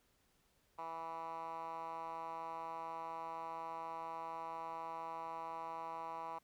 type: tone with band-pass filter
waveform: 10% pulse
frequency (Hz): 164.2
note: E3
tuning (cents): -6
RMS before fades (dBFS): -45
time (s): 0.78-6.39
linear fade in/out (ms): 10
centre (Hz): 1000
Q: 3.7
effects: pink hiss -75 dBFS RMS until 6.43 s